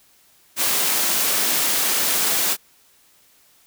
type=high-pass noise; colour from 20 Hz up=white; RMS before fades=-20 dBFS; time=0.56-2.57 s; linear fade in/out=50 ms; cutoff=190 Hz; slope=12 dB/octave; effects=white hiss -56 dBFS RMS until 3.66 s